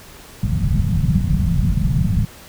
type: low-pass noise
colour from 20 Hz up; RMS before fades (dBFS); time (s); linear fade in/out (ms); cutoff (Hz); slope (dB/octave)
white; -17; 0.43-2.25; 0; 190; 48
effects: pink hiss -41 dBFS RMS until 2.48 s